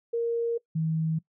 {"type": "tone pair in turn", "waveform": "sine", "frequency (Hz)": [466.2, 159.95], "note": ["A#4", "D#3"], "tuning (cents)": [0, 48], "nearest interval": "octave + perfect fifth", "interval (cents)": 1852, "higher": "first", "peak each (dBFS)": -24, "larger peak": "neither", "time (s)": [[0.13, 0.58], [0.75, 1.19]], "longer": "first", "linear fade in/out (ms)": 10, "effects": ["noise-tail reverb RT60 0.1 s tail -21 dB re dry"]}